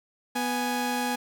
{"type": "tone pair together", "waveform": "sawtooth", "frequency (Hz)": [246.9, 830.6], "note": ["B3", "G#5"], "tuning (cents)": [0, 0], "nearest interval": "octave + major sixth", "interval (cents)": 2100, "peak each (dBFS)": -25, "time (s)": [0.35, 1.16], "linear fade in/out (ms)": 10, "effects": []}